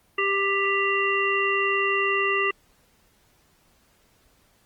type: harmonic tone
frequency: 394.7 Hz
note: G4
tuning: 12 cents sharp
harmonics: 1 / 3 / 5 / 7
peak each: -26 / -26 / -26 / -26 dBFS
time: 0.18-2.51 s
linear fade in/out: 5 ms
effects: pink hiss -62 dBFS RMS until 4.65 s + Opus 24 kbps